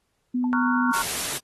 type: tone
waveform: sine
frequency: 248.7 Hz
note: B3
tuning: 12 cents sharp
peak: -21 dBFS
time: 0.34-0.92 s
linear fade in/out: 10 ms
type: tone with exponential decay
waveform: sine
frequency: 880 Hz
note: A5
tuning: in tune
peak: -28 dBFS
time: 0.44-0.55 s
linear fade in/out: 2 ms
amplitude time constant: 22 ms
type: chord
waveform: sine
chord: Gb major seventh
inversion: first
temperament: just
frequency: 925 / 1110 / 1387.5 / 1480 Hz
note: Bb5 / Db6 / F6 / Gb6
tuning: -14 / +2 / -12 / 0 cents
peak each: -28 dBFS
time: 0.53-1.02 s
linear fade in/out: 0 ms
type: noise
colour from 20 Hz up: white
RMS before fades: -28 dBFS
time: 0.93-1.39 s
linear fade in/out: 20 ms
effects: pink hiss -73 dBFS RMS until 1.43 s + AAC 32 kbps